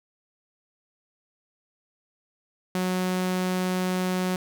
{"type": "tone", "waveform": "sawtooth", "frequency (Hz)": 183.7, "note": "F#3", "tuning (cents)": -12, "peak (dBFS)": -20, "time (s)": [2.75, 4.36], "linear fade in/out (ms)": 2, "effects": []}